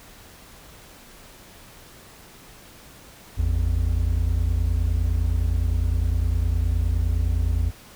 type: tone pair together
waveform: triangle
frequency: 54.85 / 84.6 Hz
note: A1 / E2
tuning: -5 / +45 cents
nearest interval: minor sixth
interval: 750 cents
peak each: -20 dBFS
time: 3.37-7.71 s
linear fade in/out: 20 ms
effects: pink hiss -47 dBFS RMS until 7.95 s